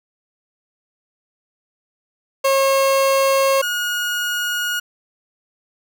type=tone pair in turn; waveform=30% pulse; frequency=542 / 1442 Hz; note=C#5 / F#6; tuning=-39 / -45 cents; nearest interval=octave + perfect fourth; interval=1694 cents; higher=second; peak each=-11 / -17 dBFS; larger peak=first; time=2.44-3.62 / 3.62-4.8 s; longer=neither; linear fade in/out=10 ms; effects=none